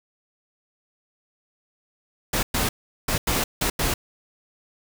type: noise bursts at uneven times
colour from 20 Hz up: pink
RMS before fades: -23 dBFS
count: 6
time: 2.33-2.43 / 2.54-2.69 / 3.08-3.18 / 3.27-3.44 / 3.61-3.7 / 3.79-3.94 s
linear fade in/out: 5 ms
effects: none